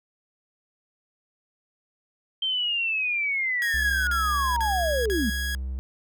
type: linear sweep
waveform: sine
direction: down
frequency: 3145 to 196 Hz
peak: -23 dBFS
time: 2.42-5.3 s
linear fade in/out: 5 ms
type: tone bursts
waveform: sawtooth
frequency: 1659 Hz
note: G#6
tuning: 2 cents flat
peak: -25 dBFS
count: 4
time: 3.62-5.549 s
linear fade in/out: 0 ms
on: 450 ms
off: 43 ms
type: tone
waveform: triangle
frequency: 65 Hz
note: C2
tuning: 11 cents flat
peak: -26 dBFS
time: 3.74-5.79 s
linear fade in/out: 0 ms
effects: none

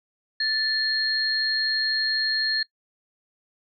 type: tone pair together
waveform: sine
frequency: 1759 / 4244 Hz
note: A6 / C8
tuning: -1 / +24 cents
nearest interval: octave + minor third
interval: 1525 cents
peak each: -26 / -23 dBFS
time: 0.4-2.63 s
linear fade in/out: 5 ms
effects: noise-tail reverb RT60 0.1 s tail -23 dB re dry

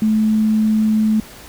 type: tone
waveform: sine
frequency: 216.9 Hz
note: A3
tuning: 25 cents flat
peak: -12 dBFS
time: 0.02-1.2 s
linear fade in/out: 2 ms
effects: pink hiss -39 dBFS RMS until 1.48 s

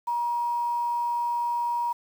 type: tone with quantisation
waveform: sine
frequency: 952 Hz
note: A#5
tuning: 36 cents sharp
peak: -24 dBFS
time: 0.07-1.93 s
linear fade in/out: 10 ms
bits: 8
effects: none

